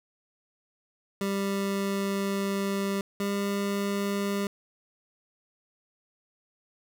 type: tone pair in turn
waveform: 25% pulse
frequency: 197.5 / 200.4 Hz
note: G3 / G3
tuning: +13 / +38 cents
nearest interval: unison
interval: 25 cents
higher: second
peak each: -23 dBFS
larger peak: neither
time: 1.21-3.01 / 3.2-4.47 s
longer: first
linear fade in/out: 2 ms
effects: none